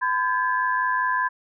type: tone cluster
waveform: sine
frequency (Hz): 1011 / 1604 / 1709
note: B5 / G6 / G#6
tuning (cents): +40 / +39 / +49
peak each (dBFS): -22 / -27 / -27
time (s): 0.01-1.29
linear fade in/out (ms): 20
effects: none